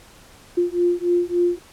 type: beating tone pair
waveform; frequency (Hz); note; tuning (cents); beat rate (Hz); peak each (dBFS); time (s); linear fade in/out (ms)
sine; 349 / 352.5; F4 / F4; -1 / +16; 3.5; -20; 0.57-1.59; 10
effects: pink hiss -48 dBFS RMS until 1.72 s + low-pass 12000 Hz 12 dB/octave